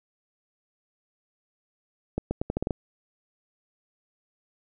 accelerating click train, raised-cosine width 2 ms, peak -13 dBFS, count 8, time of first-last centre 2.18-2.708 s, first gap 130 ms, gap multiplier 0.81, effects none

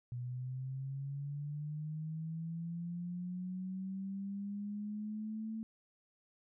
sine linear sweep, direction up, 121.4 to 222.7 Hz, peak -38 dBFS, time 0.12-5.63 s, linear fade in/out 0 ms, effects none

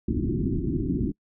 white low-pass noise, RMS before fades -26 dBFS, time 0.08-1.12 s, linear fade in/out 5 ms, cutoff 370 Hz, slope 96 dB/octave, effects noise-tail reverb RT60 0.1 s tail -26 dB re dry

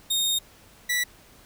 sawtooth tone pair in turn, 3697 / 1958.4 Hz, A#7 / B6, -15 / -15 cents, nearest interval major seventh, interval 1100 cents, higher first, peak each -19 dBFS, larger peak neither, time 0.1-0.39 / 0.89-1.04 s, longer first, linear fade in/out 10 ms, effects pink hiss -53 dBFS RMS until 1.45 s

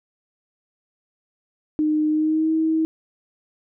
sine tone with pitch glide, 306.2 to 319.2 Hz, D#4 to D#4, -28 to +44 cents, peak -17 dBFS, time 1.79-2.85 s, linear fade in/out 0 ms, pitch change +72 cents, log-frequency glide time 2.09-2.52 s, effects none

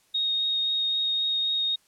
sine tone with vibrato, 3729 Hz, A#7, in tune, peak -23 dBFS, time 0.14-1.76 s, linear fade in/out 10 ms, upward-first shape triangle, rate 3.8 Hz, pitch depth 9 cents each way, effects white hiss -64 dBFS RMS until 1.87 s + low-pass 11000 Hz 12 dB/octave

